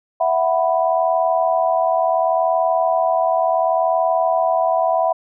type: chord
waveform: sine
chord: E suspended second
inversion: none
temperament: equal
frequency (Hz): 659.3 / 740 / 987.8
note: E5 / F#5 / B5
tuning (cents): 0 / 0 / 0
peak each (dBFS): -17 / -19 / -22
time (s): 0.2-5.13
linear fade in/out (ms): 10
effects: none